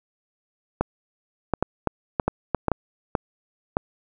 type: clicks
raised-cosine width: 1 ms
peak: -6 dBFS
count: 11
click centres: 0.81 / 1.537 / 1.626 / 1.873 / 2.198 / 2.28 / 2.547 / 2.683 / 2.717 / 3.152 / 3.769 s
effects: none